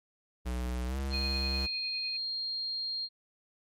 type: tone with pitch glide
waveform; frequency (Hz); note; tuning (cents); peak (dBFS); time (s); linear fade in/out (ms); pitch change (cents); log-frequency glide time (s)
square; 61.74 to 67.72; B1 to C#2; 0 to -40; -32; 0.45-1.67; 20; +160; 0.86-0.98
type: tone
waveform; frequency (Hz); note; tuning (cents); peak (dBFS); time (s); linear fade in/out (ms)
sine; 4220; C8; +14; -32; 1.1-3.09; 50
type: tone with tremolo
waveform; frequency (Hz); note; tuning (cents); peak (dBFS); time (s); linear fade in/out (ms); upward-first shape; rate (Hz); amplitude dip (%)
sine; 2481; D#7; -6; -37; 1.13-2.17; 5; sine; 9.9; 60
effects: MP3 64 kbps